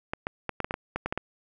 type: clicks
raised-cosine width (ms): 0.5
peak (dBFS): -14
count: 11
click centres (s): 0.135 / 0.269 / 0.493 / 0.603 / 0.645 / 0.709 / 0.741 / 0.96 / 1.06 / 1.125 / 1.176
effects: none